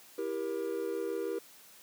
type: chord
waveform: triangle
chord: E diminished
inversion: none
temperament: just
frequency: 329.6 / 395.6 / 474.7 Hz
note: E4 / G4 / Bb4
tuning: 0 / +16 / +31 cents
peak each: -37 / -34 / -34 dBFS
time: 0.18-1.39 s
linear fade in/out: 5 ms
effects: white hiss -56 dBFS RMS until 1.82 s + high-pass 150 Hz 12 dB/octave